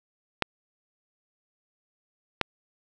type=clicks; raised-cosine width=0.3 ms; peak=-6 dBFS; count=2; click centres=0.423 / 2.413 s; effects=none